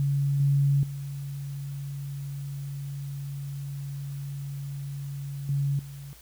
sine tone with level steps, 140.1 Hz, C#3, 19 cents sharp, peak -22 / -19 / -32 / -23 / -38 dBFS, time 0-6.13 s, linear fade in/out 0 ms, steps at 0.4 / 0.83 / 5.49 / 5.79 s, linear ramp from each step 2 ms, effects added 60 Hz sine -53 dBFS peak until 6.21 s + white hiss -53 dBFS RMS until 6.21 s

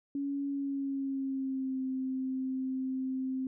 sine tone with pitch glide, 280.3 to 261.5 Hz, C#4 to C4, +19 to -1 cents, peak -31 dBFS, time 0.15-3.47 s, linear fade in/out 2 ms, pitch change -120 cents, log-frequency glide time 0.48-1.82 s, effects none

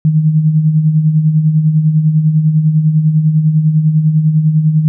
sine tone with tremolo, 155.56 Hz, D#3, in tune, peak -5 dBFS, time 0.05-4.88 s, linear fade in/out 0 ms, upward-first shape sine, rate 10 Hz, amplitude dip 55%, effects none

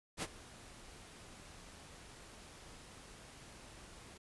pink noise with ADSR envelope, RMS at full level -37 dBFS, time 0.17-4.18 s, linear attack 54 ms, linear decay 42 ms, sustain -18 dB, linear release 10 ms, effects resampled to 24000 Hz

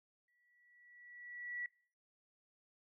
sine tone with exponential growth, 1944 Hz, B6, 28 cents flat, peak -38 dBFS, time 0.28-1.66 s, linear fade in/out 2 ms, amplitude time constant 300 ms, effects noise-tail reverb RT60 0.5 s tail -23 dB re dry

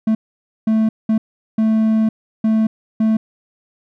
triangle tone bursts at uneven times, 220 Hz, A3, in tune, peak -10 dBFS, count 6, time 0.07-0.15 / 0.67-0.89 / 1.09-1.18 / 1.58-2.09 / 2.44-2.67 / 3-3.17 s, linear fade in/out 5 ms, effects none

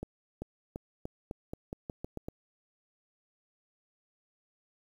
accelerating click train, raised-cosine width 2 ms, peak -24 dBFS, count 11, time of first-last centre 0.03-2.285 s, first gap 390 ms, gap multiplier 0.87, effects 9-bit

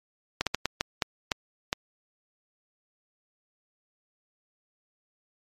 slowing click train, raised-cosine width 0.2 ms, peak -7 dBFS, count 8, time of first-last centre 0.41-1.729 s, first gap 57 ms, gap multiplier 1.39, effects MP3 64 kbps

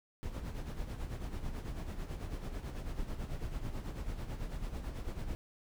brown noise with tremolo, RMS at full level -37 dBFS, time 0.23-5.35 s, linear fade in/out 0 ms, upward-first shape sine, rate 9.1 Hz, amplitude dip 60%, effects none

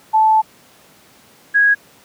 sine tone pair in turn, 874 / 1653.2 Hz, A5 / G#6, -12 / -8 cents, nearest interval major seventh, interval 1104 cents, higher second, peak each -9 dBFS, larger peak neither, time 0.13-0.42 / 1.54-1.75 s, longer first, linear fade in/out 20 ms, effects pink hiss -48 dBFS RMS until 2.04 s + high-pass 150 Hz 12 dB/octave

